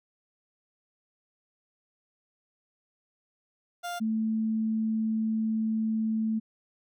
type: tone pair in turn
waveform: 30% pulse / sine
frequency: 700 / 220.5 Hz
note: F5 / A3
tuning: +4 / +4 cents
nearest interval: octave + minor sixth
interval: 2000 cents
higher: first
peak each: -30 / -25 dBFS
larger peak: second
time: 3.83-4 / 4-6.4 s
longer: second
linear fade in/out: 20 ms
effects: none